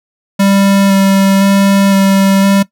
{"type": "tone with vibrato", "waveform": "square", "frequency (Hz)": 196, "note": "G3", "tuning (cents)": 0, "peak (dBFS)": -7, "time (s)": [0.39, 2.63], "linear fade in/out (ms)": 10, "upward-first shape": "square", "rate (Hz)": 0.98, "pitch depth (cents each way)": 10, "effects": ["noise-tail reverb RT60 0.1 s tail -18 dB re dry"]}